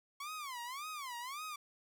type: tone with vibrato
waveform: sawtooth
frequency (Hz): 1093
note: C#6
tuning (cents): -25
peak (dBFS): -38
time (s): 0.2-1.56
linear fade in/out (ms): 5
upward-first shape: sine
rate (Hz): 1.8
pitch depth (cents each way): 250
effects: 13-bit